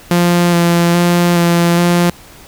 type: tone with vibrato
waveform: sawtooth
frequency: 172.8 Hz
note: F3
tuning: 18 cents flat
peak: -5 dBFS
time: 0.11-2.1 s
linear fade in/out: 2 ms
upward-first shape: square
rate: 1.2 Hz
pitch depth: 14 cents each way
effects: pink hiss -39 dBFS RMS until 2.47 s